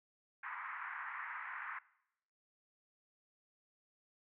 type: band-pass noise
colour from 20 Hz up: pink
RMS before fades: -45 dBFS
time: 0.43-1.79 s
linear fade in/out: 5 ms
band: 970 to 2100 Hz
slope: 48 dB/octave
effects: noise-tail reverb RT60 0.8 s tail -21 dB re dry